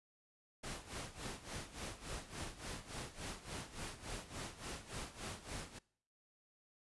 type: noise with tremolo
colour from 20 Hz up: pink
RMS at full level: -44 dBFS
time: 0.63-5.79 s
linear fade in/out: 10 ms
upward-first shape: sine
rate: 3.5 Hz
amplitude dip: 80%
effects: noise-tail reverb RT60 0.6 s tail -23 dB re dry + resampled to 24000 Hz